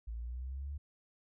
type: exponential sweep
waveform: sine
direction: up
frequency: 55 to 73.42 Hz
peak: -38 dBFS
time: 0.07-0.78 s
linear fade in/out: 10 ms
effects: none